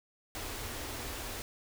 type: band-stop noise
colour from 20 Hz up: pink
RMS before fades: -40 dBFS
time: 0.35-1.42 s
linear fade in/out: 0 ms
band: 130 to 220 Hz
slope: 96 dB/octave
effects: none